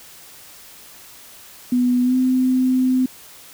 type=tone with pitch glide; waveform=sine; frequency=247.5 to 256.5 Hz; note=B3 to C4; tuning=+4 to -34 cents; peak=-14 dBFS; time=1.72-3.06 s; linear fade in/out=5 ms; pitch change=+62 cents; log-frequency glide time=2.03-2.15 s; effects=white hiss -43 dBFS RMS until 3.53 s